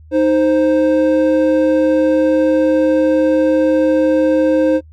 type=tone pair together; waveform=triangle; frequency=311.1 / 523.2 Hz; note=D#4 / C5; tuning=0 / 0 cents; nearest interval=major sixth; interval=900 cents; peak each=-11 dBFS; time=0.11-4.81 s; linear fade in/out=50 ms; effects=noise-tail reverb RT60 0.1 s tail -24 dB re dry + added 78 Hz sine -38 dBFS peak until 4.92 s